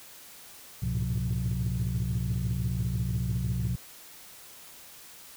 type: tone cluster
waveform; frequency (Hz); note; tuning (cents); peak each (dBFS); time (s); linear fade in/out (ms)
sine; 66.1 / 105 / 111 / 125.1 / 178.4; C2 / G#2 / A2 / B2 / F3; +18 / +19 / +16 / +23 / +37; -32 / -33 / -34 / -29 / -33; 0.82-3.76; 10
effects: tanh soft clip ceiling -21 dBFS + white hiss -49 dBFS RMS until 5.36 s